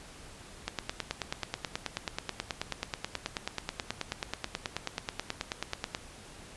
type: click train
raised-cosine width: 0.2 ms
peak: -14 dBFS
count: 50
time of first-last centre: 0.68-5.949 s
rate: 9.3 Hz
effects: pink hiss -50 dBFS RMS until 6.56 s + resampled to 24000 Hz